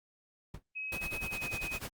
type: noise with exponential decay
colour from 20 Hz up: brown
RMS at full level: -36 dBFS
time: 0.54-0.63 s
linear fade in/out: 5 ms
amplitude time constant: 19 ms
type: tone with pitch glide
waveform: sine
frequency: 2549 to 2517 Hz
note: D#7 to D#7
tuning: +41 to +19 cents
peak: -36 dBFS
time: 0.75-1.79 s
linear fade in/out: 20 ms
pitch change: -22 cents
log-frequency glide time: 1.12-1.53 s
type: noise with tremolo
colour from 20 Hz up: pink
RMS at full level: -38 dBFS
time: 0.92-1.89 s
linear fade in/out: 2 ms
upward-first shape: sine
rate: 10 Hz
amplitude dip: 90%
effects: Opus 48 kbps